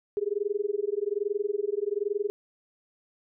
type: tone with amplitude modulation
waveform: sine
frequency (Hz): 410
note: G#4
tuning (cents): -22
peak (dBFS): -22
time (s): 0.17-2.3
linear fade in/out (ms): 0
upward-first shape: sine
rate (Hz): 21.2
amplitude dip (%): 100
effects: none